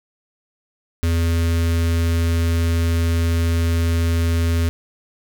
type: tone with notch filter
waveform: square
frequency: 83.6 Hz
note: E2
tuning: 25 cents sharp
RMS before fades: -18 dBFS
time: 1.03-4.69 s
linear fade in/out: 0 ms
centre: 800 Hz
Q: 1.1
effects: none